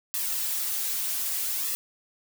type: noise with flanger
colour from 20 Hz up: blue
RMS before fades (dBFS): -29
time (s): 0.14-1.75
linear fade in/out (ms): 0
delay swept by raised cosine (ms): 1.3 to 6.7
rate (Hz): 0.64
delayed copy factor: -0.75
effects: none